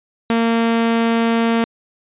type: tone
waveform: sawtooth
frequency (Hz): 229.7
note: A#3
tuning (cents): -25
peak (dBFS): -10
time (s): 0.3-1.64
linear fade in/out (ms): 0
effects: resampled to 8000 Hz